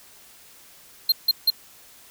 square tone bursts, 4186 Hz, C8, in tune, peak -15 dBFS, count 3, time 1.09-1.503 s, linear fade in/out 5 ms, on 31 ms, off 160 ms, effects white hiss -50 dBFS RMS until 2.1 s

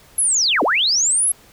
sine linear two-way sweep, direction down then up, 11320 to 233.1 to 11320 Hz, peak -14 dBFS, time 0.18-1.32 s, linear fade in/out 5 ms, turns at 0.63 s, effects pink hiss -49 dBFS RMS until 1.52 s

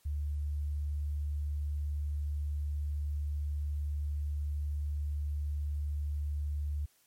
sine tone, 73.42 Hz, D2, in tune, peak -31 dBFS, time 0.05-6.86 s, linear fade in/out 10 ms, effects white hiss -68 dBFS RMS until 7.06 s + MP3 64 kbps

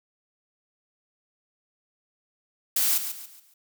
blue noise with echo, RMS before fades -23 dBFS, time 2.76-2.98 s, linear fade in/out 5 ms, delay 140 ms, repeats 4, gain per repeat -9 dB, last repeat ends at 3.54 s, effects none

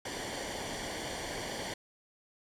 pink noise with comb filter, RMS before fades -38 dBFS, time 0.05-1.74 s, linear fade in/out 5 ms, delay 0.77 ms, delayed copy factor -0.7, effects low-pass 8000 Hz 12 dB/octave

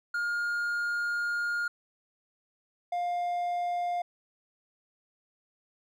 triangle tone pair in turn, 1418 / 704.5 Hz, F6 / F5, +26 / +15 cents, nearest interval octave, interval 1211 cents, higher first, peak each -26 dBFS, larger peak neither, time 0.14-1.68 / 2.92-4.02 s, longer first, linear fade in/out 5 ms, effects none

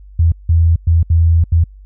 sine tone bursts at uneven times, 83 Hz, E2, 12 cents sharp, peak -7 dBFS, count 5, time 0.19-0.32 / 0.49-0.76 / 0.87-1.03 / 1.1-1.44 / 1.52-1.64 s, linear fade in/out 5 ms, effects added 49 Hz sine -35 dBFS peak until 1.85 s

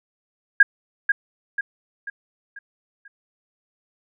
sine tone with echo, 1627 Hz, G#6, 36 cents flat, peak -7 dBFS, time 0.6-0.63 s, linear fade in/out 5 ms, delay 490 ms, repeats 5, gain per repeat -7 dB, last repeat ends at 3.08 s, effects none

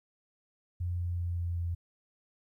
sine tone with pitch steps, 88.1 / 87.49 / 86.89 / 86.29 / 85.69 Hz, F2 / F2 / F2 / F2 / F2, +16 / +4 / -8 / -20 / -32 cents, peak -30 dBFS, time 0.8-1.75 s, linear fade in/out 10 ms, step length 190 ms, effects 12-bit

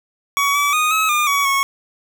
25% pulse tone with pitch steps, 1127 / 1148 / 1237 / 1284 / 1208 / 1128 / 1101 Hz, C#6 / D6 / D#6 / E6 / D6 / C#6 / C#6, +28 / -40 / -10 / -46 / +48 / +30 / -12 cents, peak -11 dBFS, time 0.37-1.63 s, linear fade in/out 0 ms, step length 180 ms, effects none

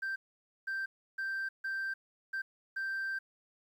sine tone bursts at uneven times, 1568 Hz, G6, in tune, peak -31 dBFS, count 6, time 0.02-0.16 / 0.67-0.86 / 1.18-1.49 / 1.64-1.94 / 2.33-2.42 / 2.76-3.19 s, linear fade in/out 10 ms, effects tanh soft clip ceiling -32 dBFS + 11-bit

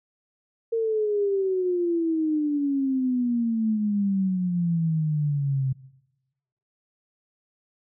sine exponential sweep, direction down, 460 to 130.81 Hz, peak -21 dBFS, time 0.72-5.73 s, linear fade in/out 10 ms, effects noise-tail reverb RT60 1.0 s tail -20 dB re dry

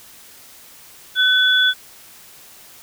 sine tone pair together, 1507 / 3428 Hz, F#6 / A7, +31 / -46 cents, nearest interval octave + major second, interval 1423 cents, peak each -15 dBFS, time 1.15-1.74 s, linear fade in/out 50 ms, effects white hiss -44 dBFS RMS until 2.82 s

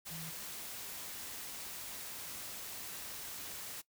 sine tone in noise, 162.2 Hz, E3, 28 cents flat, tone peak -46 dBFS, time 0.1-0.31 s, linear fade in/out 20 ms, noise white, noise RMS -45 dBFS, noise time 0.05-3.82 s, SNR -4 dB, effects noise-tail reverb RT60 0.1 s tail -19 dB re dry

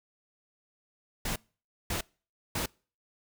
pink noise bursts, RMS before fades -32 dBFS, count 3, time 1.25-2.66 s, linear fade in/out 5 ms, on 110 ms, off 540 ms, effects noise-tail reverb RT60 0.4 s tail -26 dB re dry

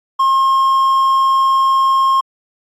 triangle tone, 1071 Hz, C6, 40 cents sharp, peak -8 dBFS, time 0.19-2.21 s, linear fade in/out 10 ms, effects AAC 64 kbps

